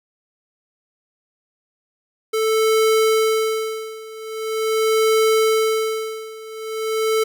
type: tone with tremolo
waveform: square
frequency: 440 Hz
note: A4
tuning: in tune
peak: -14 dBFS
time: 2.33-7.24 s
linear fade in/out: 10 ms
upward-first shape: sine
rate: 0.43 Hz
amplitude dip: 90%
effects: none